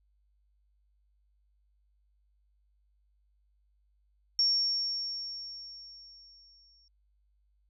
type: tone with exponential decay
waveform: sine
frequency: 5500 Hz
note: F8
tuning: 27 cents flat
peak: -22 dBFS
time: 4.39-6.88 s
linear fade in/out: 1 ms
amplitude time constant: 540 ms
effects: added 50 Hz sine -67 dBFS peak until 7.69 s